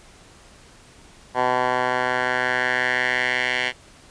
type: tone with band-pass filter sweep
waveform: 10% pulse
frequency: 125.7 Hz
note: B2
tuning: 31 cents sharp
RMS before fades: -22 dBFS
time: 1.34-3.73 s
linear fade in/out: 50 ms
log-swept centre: 1000 to 2400 Hz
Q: 2.7
effects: pink hiss -49 dBFS RMS until 4.1 s + resampled to 22050 Hz